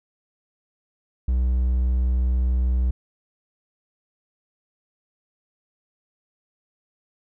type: tone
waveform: triangle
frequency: 62.4 Hz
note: B1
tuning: 19 cents sharp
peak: -16 dBFS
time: 1.28-2.91 s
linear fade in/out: 5 ms
effects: none